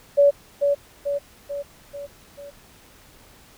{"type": "tone with echo", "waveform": "sine", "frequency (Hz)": 569, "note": "C#5", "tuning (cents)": 45, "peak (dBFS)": -11, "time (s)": [0.17, 0.31], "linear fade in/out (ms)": 20, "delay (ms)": 440, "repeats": 5, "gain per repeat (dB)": -5, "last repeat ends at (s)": 2.51, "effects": ["pink hiss -51 dBFS RMS until 3.57 s"]}